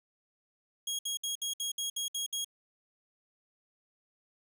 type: tone bursts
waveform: 20% pulse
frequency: 3289 Hz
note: G#7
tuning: 18 cents flat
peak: -27 dBFS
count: 9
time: 0.87-2.446 s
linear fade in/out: 5 ms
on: 120 ms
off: 62 ms
effects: none